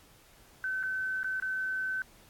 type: tone with dropouts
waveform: sine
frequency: 1527 Hz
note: G6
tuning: 46 cents flat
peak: -30 dBFS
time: 0.64-2.02 s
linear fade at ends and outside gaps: 1 ms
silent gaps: 0.83-0.835 / 1.232-1.244 / 1.4-1.423 s
effects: pink hiss -59 dBFS RMS until 2.29 s + AAC 64 kbps